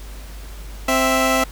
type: tone pair together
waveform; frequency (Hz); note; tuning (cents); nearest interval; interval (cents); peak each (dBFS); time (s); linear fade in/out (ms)
15% pulse; 261.9 / 660; C4 / E5; +2 / +2; octave + major third; 1600; -12; 0.88-1.44; 5
effects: added 50 Hz sine -32 dBFS peak until 1.51 s + pink hiss -42 dBFS RMS until 1.51 s